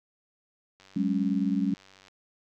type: click train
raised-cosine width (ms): 0.2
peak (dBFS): -36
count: 124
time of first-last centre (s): 0.8-2.083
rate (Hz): 95.9
type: chord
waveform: sine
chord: F# suspended second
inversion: none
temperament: equal with one note detuned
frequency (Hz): 188.34 / 207.7 / 277.2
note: F#3 / G#3 / C#4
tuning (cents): +31 / 0 / 0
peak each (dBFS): -28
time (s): 0.96-1.74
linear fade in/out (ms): 5
effects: none